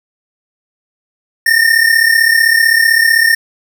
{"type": "tone pair together", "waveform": "square", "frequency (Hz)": [1800, 1835.7], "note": ["A6", "A#6"], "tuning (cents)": [39, -27], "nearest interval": "unison", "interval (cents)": 34, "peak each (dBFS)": -11, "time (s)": [1.46, 3.35], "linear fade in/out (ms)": 5, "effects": []}